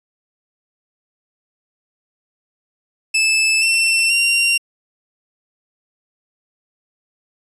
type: tone with pitch steps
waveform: sawtooth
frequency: 2624 / 2692 / 2761 Hz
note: E7 / E7 / F7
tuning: -9 / +36 / -20 cents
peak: -10 dBFS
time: 3.14-4.58 s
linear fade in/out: 10 ms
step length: 480 ms
effects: resampled to 24000 Hz